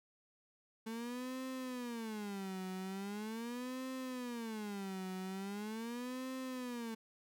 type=tone with vibrato; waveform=35% pulse; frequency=220.4 Hz; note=A3; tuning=3 cents sharp; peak=-39 dBFS; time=0.86-6.95 s; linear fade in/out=10 ms; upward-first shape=sine; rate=0.41 Hz; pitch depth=290 cents each way; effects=none